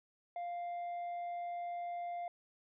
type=tone with tanh clipping; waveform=triangle; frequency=698.5 Hz; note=F5; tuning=in tune; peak=-39 dBFS; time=0.36-2.28 s; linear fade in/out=2 ms; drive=8 dB; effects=none